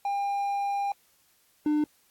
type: tone pair in turn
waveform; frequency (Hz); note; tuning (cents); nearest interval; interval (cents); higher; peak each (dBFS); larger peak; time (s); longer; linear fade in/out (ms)
triangle; 802 / 300.4; G5 / D4; +39 / +39; octave + perfect fourth; 1700; first; -24 / -20; second; 0.05-0.92 / 1.66-1.84; first; 2
effects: white hiss -65 dBFS RMS until 2.1 s + AAC 64 kbps